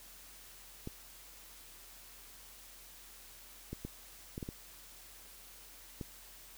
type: clicks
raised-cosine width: 3 ms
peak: -27 dBFS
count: 7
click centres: 0.874 / 3.73 / 3.85 / 4.379 / 4.428 / 4.489 / 6.012 s
effects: added 44 Hz sine -62 dBFS peak until 6.57 s + white hiss -55 dBFS RMS until 6.57 s